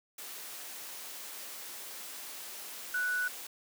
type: tone in noise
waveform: sine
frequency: 1480 Hz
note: F#6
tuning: in tune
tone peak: -29 dBFS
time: 2.94-3.28 s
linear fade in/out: 5 ms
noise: white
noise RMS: -44 dBFS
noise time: 0.18-3.47 s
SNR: +12 dB
effects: high-pass 300 Hz 12 dB/octave